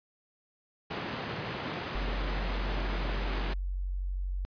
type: band-pass noise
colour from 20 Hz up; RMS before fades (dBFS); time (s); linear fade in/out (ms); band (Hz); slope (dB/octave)
pink; -37; 0.9-3.54; 10; 120 to 3300; 12
type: tone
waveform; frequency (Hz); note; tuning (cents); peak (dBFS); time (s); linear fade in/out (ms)
sine; 46.25; F#1; 0; -30; 1.95-4.45; 0
effects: resampled to 11025 Hz